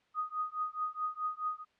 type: tone with tremolo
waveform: sine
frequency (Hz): 1244.5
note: D#6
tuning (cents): 0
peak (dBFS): -29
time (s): 0.14-1.65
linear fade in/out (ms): 50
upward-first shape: triangle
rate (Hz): 4.7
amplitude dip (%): 100
effects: white hiss -71 dBFS RMS until 1.79 s + low-pass 3000 Hz 12 dB/octave